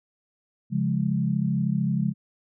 sine chord, Db major, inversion none, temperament equal, 138.59 / 174.61 / 207.7 Hz, Db3 / F3 / Ab3, 0 / 0 / 0 cents, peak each -26 dBFS, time 0.7-2.14 s, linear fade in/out 50 ms, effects none

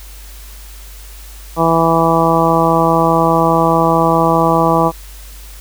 harmonic tone, 164.81 Hz, E3, in tune, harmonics 1 / 2 / 3 / 4 / 5 / 6 / 7, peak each -17 / -17 / -17 / -17 / -17 / -17 / -17 dBFS, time 1.56-4.92 s, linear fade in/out 50 ms, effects added 50 Hz sine -32 dBFS peak until 5.6 s + white hiss -39 dBFS RMS until 5.6 s

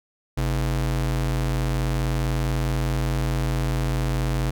square ring-modulated tone, 92.5 Hz, F#2, in tune, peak -19 dBFS, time 0.37-4.51 s, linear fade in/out 10 ms, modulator 40.2 Hz, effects none

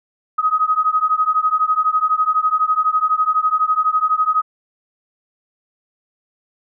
sine beating tone pair, 1254 / 1266 Hz, D#6 / D#6, +13 / +30 cents, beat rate 12 Hz, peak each -17 dBFS, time 0.38-4.42 s, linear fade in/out 10 ms, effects none

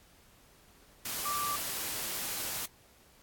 sine tone in noise, 1171 Hz, D6, 5 cents flat, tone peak -32 dBFS, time 1.25-1.56 s, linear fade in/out 5 ms, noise white, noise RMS -36 dBFS, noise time 1.05-2.66 s, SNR +1 dB, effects pink hiss -61 dBFS RMS until 3.22 s + AAC 64 kbps

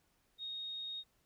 sine tone, 3729 Hz, A#7, in tune, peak -40 dBFS, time 0.38-1.04 s, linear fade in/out 50 ms, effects pink hiss -75 dBFS RMS until 1.25 s

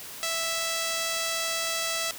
5% pulse tone, 659 Hz, E5, 1 cent flat, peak -16 dBFS, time 0.23-2.11 s, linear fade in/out 0 ms, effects white hiss -41 dBFS RMS until 2.18 s

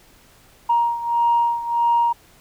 sine beating tone pair, 940 / 941.6 Hz, A#5 / A#5, +14 / +17 cents, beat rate 1.6 Hz, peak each -17 / -21 dBFS, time 0.69-2.13 s, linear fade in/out 10 ms, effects tanh soft clip ceiling -9 dBFS + pink hiss -52 dBFS RMS until 2.4 s

